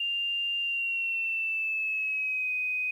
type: tone with pitch glide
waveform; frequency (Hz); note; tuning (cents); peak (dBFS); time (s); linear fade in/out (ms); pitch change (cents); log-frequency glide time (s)
sine; 2794 to 2504; F7 to D#7; 0 to +10; -27; 0-2.91; 5; -190; 0.6-2.52
effects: 10-bit